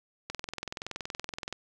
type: click train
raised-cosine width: 0.2 ms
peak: -18 dBFS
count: 27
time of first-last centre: 0.3-1.526 s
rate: 21.2 Hz
effects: none